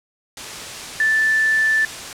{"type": "tone in noise", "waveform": "sine", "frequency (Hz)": 1760, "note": "A6", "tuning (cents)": 0, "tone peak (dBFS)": -14, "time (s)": [1, 1.85], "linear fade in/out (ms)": 2, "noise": "white", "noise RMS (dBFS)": -31, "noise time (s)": [0.37, 2.13], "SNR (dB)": 14, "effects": ["low-pass 8000 Hz 12 dB/octave"]}